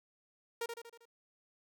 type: tone with echo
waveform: sawtooth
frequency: 466.2 Hz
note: A#4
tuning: in tune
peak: -31 dBFS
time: 0.61-0.66 s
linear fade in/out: 5 ms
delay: 79 ms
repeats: 5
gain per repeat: -5 dB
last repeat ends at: 1.055 s
effects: none